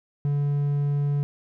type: tone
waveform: triangle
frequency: 143.7 Hz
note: D3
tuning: 37 cents flat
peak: -19 dBFS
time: 0.25-1.23 s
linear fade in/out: 0 ms
effects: none